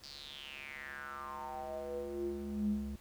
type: tone with band-pass filter sweep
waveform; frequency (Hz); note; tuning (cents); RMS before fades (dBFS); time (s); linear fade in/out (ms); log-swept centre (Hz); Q
square; 70.4; C#2; +27; -41; 0.03-2.96; 5; 4900 to 150; 6.8
effects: pink hiss -61 dBFS RMS until 3 s